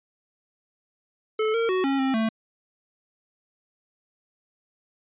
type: tone with pitch steps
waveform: square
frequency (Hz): 434.4 / 459 / 371.9 / 273.2 / 266 / 222.3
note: A4 / A#4 / F#4 / C#4 / C4 / A3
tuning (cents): -22 / -27 / +9 / -25 / +29 / +18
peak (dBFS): -22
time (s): 1.39-2.29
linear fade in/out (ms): 5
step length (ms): 150
effects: resampled to 8000 Hz